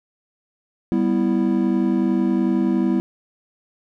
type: chord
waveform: triangle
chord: E minor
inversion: first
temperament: equal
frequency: 196 / 246.9 / 329.6 Hz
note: G3 / B3 / E4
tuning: 0 / 0 / 0 cents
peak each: -19 dBFS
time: 0.92-3 s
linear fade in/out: 0 ms
effects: none